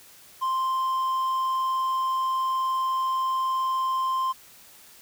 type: tone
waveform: triangle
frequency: 1046.5 Hz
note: C6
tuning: in tune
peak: -21 dBFS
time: 0.41-4.33 s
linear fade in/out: 20 ms
effects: white hiss -51 dBFS RMS until 5.01 s